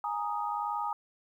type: chord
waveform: sine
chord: Ab suspended second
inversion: none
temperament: equal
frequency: 830.6 / 932.3 / 1244.5 Hz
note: Ab5 / Bb5 / Eb6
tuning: 0 / 0 / 0 cents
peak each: -34 / -35 / -35 dBFS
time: 0.04-0.93 s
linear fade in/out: 2 ms
effects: 11-bit